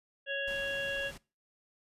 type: harmonic tone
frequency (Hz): 554.4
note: C#5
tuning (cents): 0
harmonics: 1 / 3 / 5 / 6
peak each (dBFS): -37 / -35 / -38 / -43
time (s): 0.26-1.12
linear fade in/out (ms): 50
type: low-pass noise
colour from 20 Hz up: pink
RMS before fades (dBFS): -49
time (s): 0.47-1.18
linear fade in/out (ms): 10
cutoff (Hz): 11000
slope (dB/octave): 12
effects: noise-tail reverb RT60 0.3 s tail -21 dB re dry + resampled to 32000 Hz